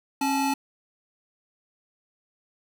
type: tone pair together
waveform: square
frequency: 272.1 / 864 Hz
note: C#4 / A5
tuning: -32 / -32 cents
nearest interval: octave + minor sixth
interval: 2000 cents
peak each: -26 dBFS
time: 0.21-0.54 s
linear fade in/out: 5 ms
effects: none

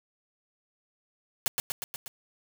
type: noise with echo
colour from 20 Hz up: white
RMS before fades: -26 dBFS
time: 1.46-1.48 s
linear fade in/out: 0 ms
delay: 120 ms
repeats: 5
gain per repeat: -3 dB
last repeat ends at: 2.08 s
effects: none

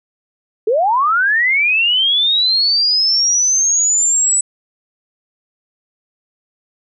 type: linear sweep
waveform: sine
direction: up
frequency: 406.6 to 7960 Hz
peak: -11 dBFS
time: 0.67-4.41 s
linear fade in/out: 5 ms
effects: none

